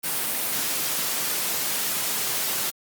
white high-pass noise, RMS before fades -26 dBFS, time 0.03-2.71 s, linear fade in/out 20 ms, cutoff 120 Hz, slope 24 dB/octave, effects Opus 32 kbps

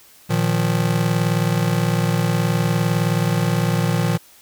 square chord, Bb suspended fourth, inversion none, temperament just, 116.54 / 155.39 / 174.81 Hz, Bb2 / Eb3 / F3, 0 / -2 / +2 cents, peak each -22 dBFS, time 0.29-4.18 s, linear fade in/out 20 ms, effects white hiss -49 dBFS RMS until 4.41 s

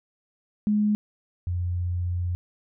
sine tone pair in turn, 209.7 / 88.45 Hz, G#3 / F2, +17 / +23 cents, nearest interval octave + minor third, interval 1494 cents, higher first, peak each -19 / -24 dBFS, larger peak first, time 0.67-0.95 / 1.47-2.35 s, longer second, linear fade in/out 0 ms, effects none

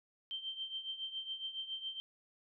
sine tone with tremolo, 3131 Hz, G7, 3 cents flat, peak -36 dBFS, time 0.31-2 s, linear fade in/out 0 ms, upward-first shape triangle, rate 7.2 Hz, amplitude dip 80%, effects none

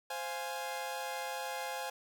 sawtooth chord, F minor, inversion second, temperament equal, 523.3 / 698.5 / 830.6 Hz, C5 / F5 / Ab5, 0 / 0 / 0 cents, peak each -38 / -40 / -36 dBFS, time 0.1-1.9 s, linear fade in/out 5 ms, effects none

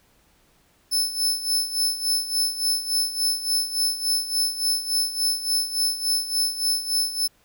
sawtooth tone with tremolo, 5260 Hz, E8, 5 cents flat, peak -16 dBFS, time 0.91-7.28 s, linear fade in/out 20 ms, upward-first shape sine, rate 3.5 Hz, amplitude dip 75%, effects pink hiss -61 dBFS RMS until 7.44 s

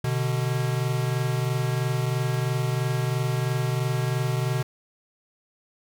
square tone pair together, 125.69 / 148.7 Hz, B2 / D3, +31 / +22 cents, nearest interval minor third, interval 291 cents, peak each -25 / -29 dBFS, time 0.04-4.63 s, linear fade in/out 5 ms, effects none

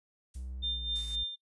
violet noise with exponential decay, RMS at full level -47 dBFS, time 0.34-0.58 s, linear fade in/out 5 ms, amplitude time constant 51 ms
triangle tone with pitch glide, 63.7 to 57.74 Hz, C2 to A#1, -46 to -16 cents, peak -36 dBFS, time 0.35-1.24 s, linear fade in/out 10 ms, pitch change -170 cents, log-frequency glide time 0.72-1.01 s
sine tone with tremolo, 3600 Hz, A7, 39 cents sharp, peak -30 dBFS, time 0.62-1.36 s, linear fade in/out 20 ms, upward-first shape sine, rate 3.9 Hz, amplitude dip 65%
blue noise, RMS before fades -46 dBFS, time 0.95-1.16 s, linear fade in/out 10 ms
effects noise-tail reverb RT60 0.1 s tail -20 dB re dry + resampled to 22050 Hz

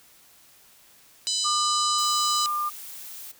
harmonic tone, 1000 Hz, B5, 21 cents sharp, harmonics 3 / 4 / 5 / 6 / 7 / 8 / 9, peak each -34 / -28 / -29 / -35 / -32 / -34 / -40 dBFS, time 1.27-2.46 s, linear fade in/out 0 ms
sine tone, 1200 Hz, D6, 37 cents sharp, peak -24 dBFS, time 1.44-2.7 s, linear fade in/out 20 ms
blue noise, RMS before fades -40 dBFS, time 1.98-3.32 s, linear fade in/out 10 ms
effects white hiss -55 dBFS RMS until 3.39 s

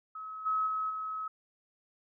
sine tone with level steps, 1283 Hz, E6, 47 cents flat, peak -39 / -27 / -30 / -34 dBFS, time 0.15-1.28 s, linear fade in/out 5 ms, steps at 0.45 / 0.66 / 0.89 s, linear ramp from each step 20 ms, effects none

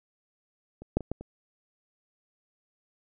clicks, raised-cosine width 2 ms, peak -30 / -10 / -24 / -17 / -27 dBFS, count 5, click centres 0.82 / 0.97 / 1.007 / 1.116 / 1.21 s, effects none

